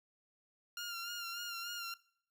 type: tone with vibrato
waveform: 15% pulse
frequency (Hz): 1396.9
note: F6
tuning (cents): 0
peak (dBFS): -34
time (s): 0.77-1.94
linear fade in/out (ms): 2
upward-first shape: sine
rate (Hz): 3.4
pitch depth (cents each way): 39
effects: noise-tail reverb RT60 0.6 s tail -21 dB re dry